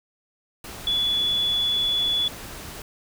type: tone in noise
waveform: sine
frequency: 3424 Hz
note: A7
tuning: 48 cents flat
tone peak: -20 dBFS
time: 0.87-2.28 s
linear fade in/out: 2 ms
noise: pink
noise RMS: -38 dBFS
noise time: 0.64-2.82 s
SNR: +15 dB
effects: none